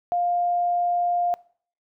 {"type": "tone", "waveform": "sine", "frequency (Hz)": 703, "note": "F5", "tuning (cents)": 11, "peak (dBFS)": -20, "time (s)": [0.12, 1.34], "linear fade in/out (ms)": 0, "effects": ["noise-tail reverb RT60 0.5 s tail -22 dB re dry"]}